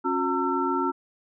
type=tone cluster; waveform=sine; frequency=273.8 / 361 / 911 / 1340 Hz; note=C#4 / F#4 / A#5 / E6; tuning=-21 / -43 / -40 / +28 cents; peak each=-28 dBFS; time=0.04-0.92 s; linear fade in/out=20 ms; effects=none